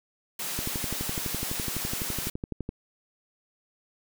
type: high-pass noise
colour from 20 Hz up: white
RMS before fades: -33 dBFS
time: 0.39-2.3 s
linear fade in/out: 5 ms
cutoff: 120 Hz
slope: 96 dB/octave
type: click train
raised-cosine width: 3 ms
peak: -19 dBFS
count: 26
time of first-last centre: 0.59-2.691 s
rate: 11.9 Hz
effects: none